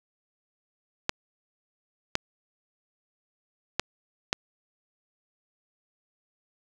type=clicks; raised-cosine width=0.2 ms; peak=-6 dBFS; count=4; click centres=1.094 / 2.154 / 3.796 / 4.329 s; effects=none